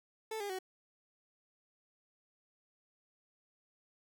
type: tone with pitch steps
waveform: 30% pulse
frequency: 440 / 405.8 / 374.3 Hz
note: A4 / G#4 / F#4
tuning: 0 / -40 / +20 cents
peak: -35 dBFS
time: 0.31-0.589 s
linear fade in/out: 5 ms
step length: 93 ms
effects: none